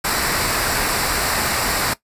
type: noise with comb filter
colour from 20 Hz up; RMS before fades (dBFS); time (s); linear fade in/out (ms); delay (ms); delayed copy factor
pink; -20; 0.04-1.94; 10; 0.31; -0.55
effects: noise-tail reverb RT60 0.1 s tail -17 dB re dry + resampled to 32000 Hz